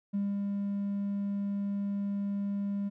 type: tone with ADSR envelope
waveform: triangle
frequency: 200.7 Hz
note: G3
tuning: 41 cents sharp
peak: -24 dBFS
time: 0.13-2.9 s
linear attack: 22 ms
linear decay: 200 ms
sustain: -3 dB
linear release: 27 ms
effects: tanh soft clip ceiling -24 dBFS